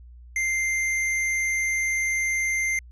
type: tone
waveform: square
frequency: 2093 Hz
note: C7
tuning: in tune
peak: -23 dBFS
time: 0.36-2.79 s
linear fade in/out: 2 ms
effects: added 60 Hz sine -43 dBFS peak until 2.91 s + resampled to 22050 Hz